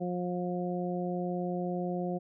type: harmonic tone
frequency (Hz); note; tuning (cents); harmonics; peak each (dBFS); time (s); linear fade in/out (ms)
178.3; F3; +36; 1 / 2 / 3 / 4; -33 / -36 / -38 / -39; 0-2.19; 20
effects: none